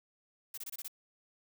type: noise bursts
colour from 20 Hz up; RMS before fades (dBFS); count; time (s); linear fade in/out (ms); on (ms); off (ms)
blue; -42; 6; 0.54-0.881; 5; 36; 25
effects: none